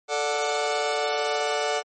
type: chord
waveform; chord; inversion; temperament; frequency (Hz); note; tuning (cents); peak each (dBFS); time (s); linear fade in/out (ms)
sawtooth; D major; second; just; 440.5 / 587.3 / 734.2; A4 / D5 / F#5; +2 / 0 / -14; -24; 0.08-1.83; 50
effects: MP3 32 kbps